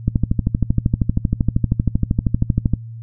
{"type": "click train", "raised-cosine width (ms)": 5, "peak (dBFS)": -3, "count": 35, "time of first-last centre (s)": [0.08, 2.736], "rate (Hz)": 12.8, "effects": ["noise-tail reverb RT60 0.1 s tail -20 dB re dry", "added 114 Hz sine -30 dBFS peak until 3.02 s"]}